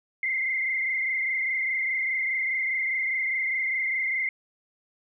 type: tone with frequency modulation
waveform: sine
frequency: 2093 Hz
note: C7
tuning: in tune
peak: -24 dBFS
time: 0.23-4.29 s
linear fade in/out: 2 ms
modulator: 24.9 Hz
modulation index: 2.6
effects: none